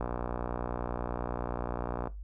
click train, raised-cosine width 1 ms, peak -19 dBFS, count 125, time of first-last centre 0.01-2.073 s, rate 60.1 Hz, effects noise-tail reverb RT60 0.2 s tail -18 dB re dry + added 50 Hz sine -39 dBFS peak until 2.23 s

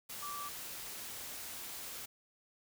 sine tone in noise, 1163 Hz, D6, 17 cents flat, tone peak -41 dBFS, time 0.22-0.49 s, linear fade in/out 10 ms, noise white, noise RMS -45 dBFS, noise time 0.09-2.06 s, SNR +1 dB, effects none

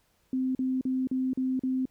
sine tone bursts, 259.3 Hz, C4, 15 cents flat, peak -25 dBFS, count 6, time 0.33-1.855 s, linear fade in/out 2 ms, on 220 ms, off 41 ms, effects pink hiss -69 dBFS RMS until 1.9 s

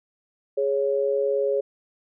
sine tone pair together, 415.6 / 554.4 Hz, G#4 / C#5, +1 / 0 cents, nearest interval perfect fourth, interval 499 cents, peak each -23 dBFS, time 0.57-1.61 s, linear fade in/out 10 ms, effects none

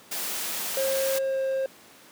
white noise, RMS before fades -31 dBFS, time 0.11-1.19 s, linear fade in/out 10 ms
triangle tone with pitch glide, 537 to 533 Hz, C5 to C5, +45 to +32 cents, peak -22 dBFS, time 0.77-1.66 s, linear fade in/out 2 ms, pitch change -13 cents, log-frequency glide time 1.19-1.41 s
effects pink hiss -51 dBFS RMS until 2.11 s + high-pass 200 Hz 12 dB/octave

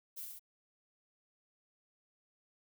violet noise with echo, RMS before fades -44 dBFS, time 0.16-0.26 s, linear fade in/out 20 ms, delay 68 ms, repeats 2, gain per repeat -3 dB, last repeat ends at 0.396 s, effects none

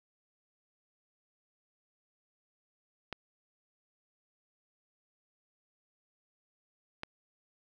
clicks, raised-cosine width 0.3 ms, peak -21 dBFS, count 2, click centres 3.127 / 7.034 s, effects none

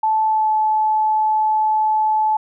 sine tone with pitch glide, 873 to 864.5 Hz, A5 to A5, -14 to -31 cents, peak -14 dBFS, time 0.03-2.37 s, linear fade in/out 5 ms, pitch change -17 cents, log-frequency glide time 0.26-0.5 s, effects none

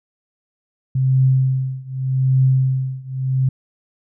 sine tone with tremolo, 131.4 Hz, C3, 8 cents sharp, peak -10 dBFS, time 0.95-3.49 s, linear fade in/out 5 ms, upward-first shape triangle, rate 0.84 Hz, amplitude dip 95%, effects none

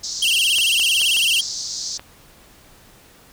pink band-pass noise, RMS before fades -28 dBFS, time 0.03-1.98 s, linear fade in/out 10 ms, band 4400 to 6600 Hz, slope 48 dB/octave
square tone with vibrato, 2960 Hz, F#7, in tune, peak -16 dBFS, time 0.22-1.41 s, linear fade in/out 5 ms, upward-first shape sine, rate 18 Hz, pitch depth 170 cents each way
clicks, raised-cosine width 0.3 ms, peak -19 dBFS, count 5, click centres 0.585 / 0.797 / 1.016 / 1.168 / 1.995 s
effects pink hiss -49 dBFS RMS until 3.32 s

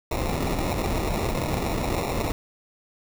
pink noise with sample-and-hold, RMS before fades -26 dBFS, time 0.11-2.32 s, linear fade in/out 2 ms, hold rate 1575 Hz, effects none

